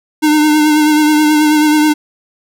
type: tone with vibrato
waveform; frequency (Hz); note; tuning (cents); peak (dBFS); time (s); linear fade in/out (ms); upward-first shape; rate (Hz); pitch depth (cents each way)
square; 303.6; D#4; -42; -8; 0.22-1.94; 20; triangle; 9.3; 34
effects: none